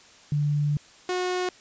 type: tone pair in turn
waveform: sine / sawtooth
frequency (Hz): 146.83 / 363.7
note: D3 / F#4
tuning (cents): 0 / -30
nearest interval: octave + major third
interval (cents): 1570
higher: second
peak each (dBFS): -21 / -21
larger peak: neither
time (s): 0.32-0.77 / 1.09-1.49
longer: first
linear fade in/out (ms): 2
effects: white hiss -52 dBFS RMS until 1.6 s + resampled to 16000 Hz